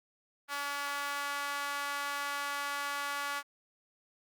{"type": "tone with high-pass filter", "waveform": "sawtooth", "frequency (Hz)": 284.5, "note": "C#4", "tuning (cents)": 45, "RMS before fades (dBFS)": -36, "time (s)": [0.48, 3.43], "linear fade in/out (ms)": 50, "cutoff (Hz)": 1200, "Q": 2, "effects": ["Opus 32 kbps"]}